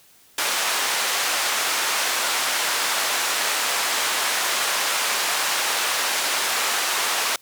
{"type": "band-pass noise", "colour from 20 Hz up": "pink", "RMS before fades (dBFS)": -23, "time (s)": [0.38, 7.36], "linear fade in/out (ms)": 2, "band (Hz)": [870, 11000], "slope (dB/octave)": 12, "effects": ["white hiss -54 dBFS RMS until 7.41 s"]}